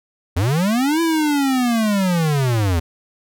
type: linear two-way sweep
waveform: square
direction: up then down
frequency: 79.3 to 336.3 to 79.3 Hz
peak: -16 dBFS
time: 0.36-2.8 s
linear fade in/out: 10 ms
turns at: 1.01 s
effects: none